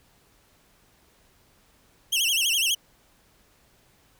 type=tone with vibrato; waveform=sawtooth; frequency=2960 Hz; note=F#7; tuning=in tune; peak=-18 dBFS; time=2.12-2.75 s; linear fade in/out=10 ms; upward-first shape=sine; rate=12 Hz; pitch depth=190 cents each way; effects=pink hiss -61 dBFS RMS until 4.19 s